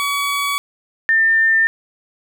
20% pulse / sine tone pair in turn, 1133 / 1798.5 Hz, C#6 / A6, +37 / +37 cents, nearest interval minor sixth, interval 800 cents, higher second, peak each -13 / -11 dBFS, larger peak second, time 0-0.58 / 1.09-1.67 s, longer neither, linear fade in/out 0 ms, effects none

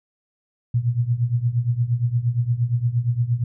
sine tone with tremolo, 120 Hz, B2, 49 cents flat, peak -14 dBFS, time 0.74-3.44 s, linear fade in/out 5 ms, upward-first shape triangle, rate 8.6 Hz, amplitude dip 90%, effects none

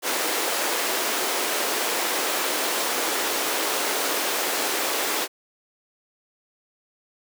pink high-pass noise, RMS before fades -25 dBFS, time 0.02-5.28 s, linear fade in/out 50 ms, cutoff 340 Hz, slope 24 dB/octave, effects none

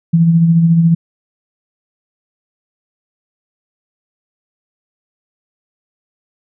sine tone with tremolo, 166.4 Hz, E3, 17 cents sharp, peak -5 dBFS, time 0.13-0.95 s, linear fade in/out 10 ms, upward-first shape sine, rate 14 Hz, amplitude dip 40%, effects none

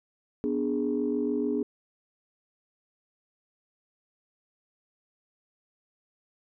sine chord, G# diminished, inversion first, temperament equal, 246.9 / 293.7 / 415.3 Hz, B3 / D4 / G#4, 0 / 0 / 0 cents, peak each -29 dBFS, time 0.44-1.63 s, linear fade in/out 0 ms, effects tanh soft clip ceiling -17 dBFS

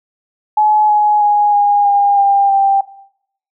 sine tone with pitch steps, 850 / 839.3 / 828.7 / 818.2 / 807.9 / 797.7 / 787.6 Hz, G#5 / G#5 / G#5 / G#5 / G#5 / G5 / G5, +40 / +18 / -4 / -26 / -48 / +30 / +8 cents, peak -8 dBFS, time 0.57-2.81 s, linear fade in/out 5 ms, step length 320 ms, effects noise-tail reverb RT60 0.7 s tail -18 dB re dry

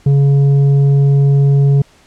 triangle tone with tanh clipping, 140 Hz, C#3, 18 cents sharp, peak -8 dBFS, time 0.06-1.82 s, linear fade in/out 5 ms, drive 10 dB, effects pink hiss -48 dBFS RMS until 2.06 s + low-pass 8000 Hz 12 dB/octave

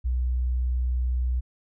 sine tone, 62.1 Hz, B1, 10 cents sharp, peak -22 dBFS, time 0.04-1.41 s, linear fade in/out 20 ms, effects none

